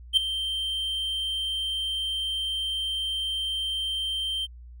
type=tone with ADSR envelope; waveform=triangle; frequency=3136 Hz; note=G7; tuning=in tune; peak=-12 dBFS; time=0.13-4.47 s; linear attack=42 ms; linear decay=4 ms; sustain=-13 dB; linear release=30 ms; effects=added 60 Hz sine -42 dBFS peak until 4.8 s